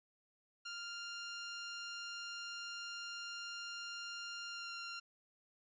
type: tone with pitch glide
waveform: 15% pulse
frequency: 1396.9 to 1385.6 Hz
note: F6 to F6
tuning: 0 to -14 cents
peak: -37 dBFS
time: 0.65-5 s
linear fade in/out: 10 ms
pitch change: -14 cents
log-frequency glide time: 4.49-4.72 s
effects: resampled to 16000 Hz